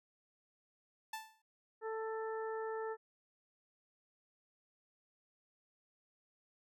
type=tone with exponential decay; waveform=sawtooth; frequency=880 Hz; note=A5; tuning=in tune; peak=-35 dBFS; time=1.13-1.42 s; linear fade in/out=5 ms; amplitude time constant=61 ms
type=harmonic tone; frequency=442.6 Hz; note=A4; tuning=10 cents sharp; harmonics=1 / 2 / 3 / 4; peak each=-39 / -45 / -49 / -51 dBFS; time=1.81-2.97 s; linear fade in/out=50 ms
effects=none